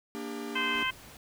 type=chord; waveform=45% pulse; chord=G minor; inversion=first; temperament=equal with one note detuned; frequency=233.1 / 293.7 / 401.6 Hz; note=Bb3 / D4 / G4; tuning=0 / 0 / +42 cents; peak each=-40 dBFS; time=0.15-0.83 s; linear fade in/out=0 ms
type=harmonic tone; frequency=518 Hz; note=C5; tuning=17 cents flat; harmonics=2 / 3 / 4 / 5 / 6; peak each=-34 / -34 / -34 / -34 / -34 dBFS; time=0.55-0.91 s; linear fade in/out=10 ms
type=noise; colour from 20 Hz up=pink; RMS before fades=-50 dBFS; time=0.75-1.17 s; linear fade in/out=2 ms
effects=none